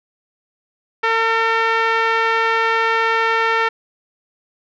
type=tone with low-pass filter; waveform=5% pulse; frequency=452.6 Hz; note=A4; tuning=49 cents sharp; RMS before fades=-17 dBFS; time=1.03-3.69 s; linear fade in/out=10 ms; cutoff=1700 Hz; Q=1.3; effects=none